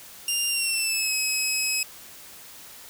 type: tone with pitch glide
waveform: 15% pulse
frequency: 2797 to 2550 Hz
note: F7 to D#7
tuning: +2 to +42 cents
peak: -16 dBFS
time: 0.28-1.83 s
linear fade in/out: 2 ms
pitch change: -160 cents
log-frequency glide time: 0.48-1.14 s
effects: white hiss -45 dBFS RMS until 2.89 s